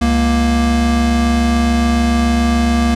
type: tone pair together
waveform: square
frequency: 69.1 / 234.3 Hz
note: C#2 / A#3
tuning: -5 / +9 cents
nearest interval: octave + major sixth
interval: 2114 cents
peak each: -16 / -14 dBFS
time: 0.01-2.95 s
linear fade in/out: 10 ms
effects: low-pass 8000 Hz 12 dB/octave